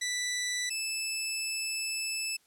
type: tone pair in turn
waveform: 15% pulse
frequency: 1975.5 / 2626 Hz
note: B6 / E7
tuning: 0 / -7 cents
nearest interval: perfect fourth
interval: 493 cents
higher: second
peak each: -24 dBFS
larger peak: neither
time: 0.01-0.7 / 0.7-2.37 s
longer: second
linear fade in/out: 10 ms
effects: white hiss -67 dBFS RMS until 2.46 s + low-pass 12000 Hz 12 dB/octave